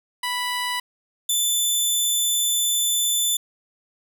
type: tone pair in turn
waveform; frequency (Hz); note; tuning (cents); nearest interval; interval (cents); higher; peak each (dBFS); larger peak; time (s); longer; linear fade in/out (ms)
15% pulse; 987 / 3517; B5 / A7; -1 / -1; octave + minor seventh; 2200; second; -17 / -12; second; 0.23-0.8 / 1.29-3.37; second; 5
effects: none